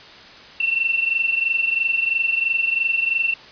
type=tone pair together; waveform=sine; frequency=2700 / 2723 Hz; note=E7 / F7; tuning=+41 / -44 cents; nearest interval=unison; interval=15 cents; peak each=-19 / -23 dBFS; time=0.6-3.34 s; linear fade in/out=5 ms; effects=white hiss -42 dBFS RMS until 3.51 s + resampled to 11025 Hz